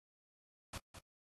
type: noise with echo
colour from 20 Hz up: pink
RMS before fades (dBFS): -45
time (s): 0.73-0.78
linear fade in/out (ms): 5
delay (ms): 210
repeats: 1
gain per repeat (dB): -8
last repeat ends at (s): 0.99
effects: noise-tail reverb RT60 0.1 s tail -25 dB re dry + AAC 32 kbps